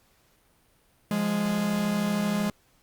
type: tone pair together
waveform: 45% pulse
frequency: 174.61 / 207.6 Hz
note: F3 / G#3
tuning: 0 / 0 cents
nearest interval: minor third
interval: 300 cents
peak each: -31 / -25 dBFS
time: 1.11-2.5 s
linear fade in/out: 2 ms
effects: pink hiss -64 dBFS RMS until 2.82 s + Opus 48 kbps